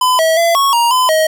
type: tone with pitch steps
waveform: square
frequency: 1010 / 646 / 676 / 1105 / 941 / 1015 / 631 Hz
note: B5 / E5 / E5 / C#6 / A#5 / B5 / D#5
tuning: +39 / -35 / +43 / -6 / +16 / +47 / +24 cents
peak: -10 dBFS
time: 0.01-1.27 s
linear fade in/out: 5 ms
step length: 180 ms
effects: none